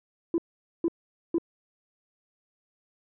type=tone bursts; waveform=sine; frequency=336.2 Hz; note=E4; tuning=34 cents sharp; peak=-20 dBFS; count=3; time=0.34-1.383 s; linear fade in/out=2 ms; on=41 ms; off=460 ms; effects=tanh soft clip ceiling -19 dBFS

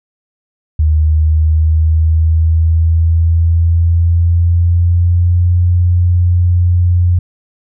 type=tone with pitch glide; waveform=sine; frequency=77.3 to 88.28 Hz; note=D#2 to F2; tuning=-11 to +19 cents; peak=-7 dBFS; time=0.79-7.19 s; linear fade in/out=5 ms; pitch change=+230 cents; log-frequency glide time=0.91-5.52 s; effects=none

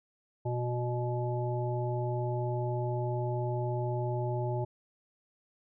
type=harmonic tone; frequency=122.1 Hz; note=B2; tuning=19 cents flat; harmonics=1 / 3 / 5 / 7; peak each=-31 / -36 / -38 / -39 dBFS; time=0.45-4.65 s; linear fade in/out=10 ms; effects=none

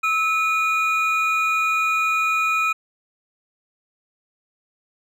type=tone pair together; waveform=triangle; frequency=1300 / 2454 Hz; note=E6 / D#7; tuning=-24 / -25 cents; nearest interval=major seventh; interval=1099 cents; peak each=-19 dBFS; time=0.03-2.73 s; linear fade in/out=10 ms; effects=none

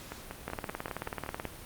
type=two click trains; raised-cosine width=0.5 ms; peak=-23 / -19 dBFS; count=8 / 19; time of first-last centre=0.12-1.453 / 0.48-1.453 s; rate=5.25 / 18.5 Hz; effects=pink hiss -47 dBFS RMS until 1.65 s + Opus 48 kbps

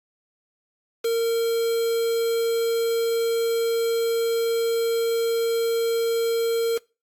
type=tone with quantisation; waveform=triangle; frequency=460 Hz; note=A#4; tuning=23 cents flat; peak=-18 dBFS; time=1.04-6.78 s; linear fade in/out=10 ms; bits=5; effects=noise-tail reverb RT60 0.3 s tail -24 dB re dry + AAC 64 kbps

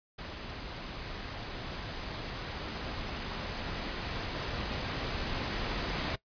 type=noise with level ramp; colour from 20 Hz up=pink; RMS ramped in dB=-42 to -33 dBFS; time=0.18-6.16 s; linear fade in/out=10 ms; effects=noise-tail reverb RT60 0.1 s tail -19 dB re dry + resampled to 11025 Hz

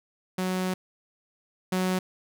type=tone pair in turn; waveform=sawtooth; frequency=185 / 185 Hz; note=F#3 / F#3; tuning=0 / 0 cents; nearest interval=unison; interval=0 cents; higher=neither; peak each=-22 / -20 dBFS; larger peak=second; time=0.38-0.74 / 1.72-1.99 s; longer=first; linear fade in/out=5 ms; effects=none

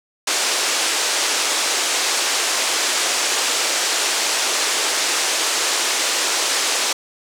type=band-pass noise; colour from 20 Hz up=white; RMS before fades=-20 dBFS; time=0.27-6.93 s; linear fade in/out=5 ms; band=330 to 8000 Hz; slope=24 dB/octave; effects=none

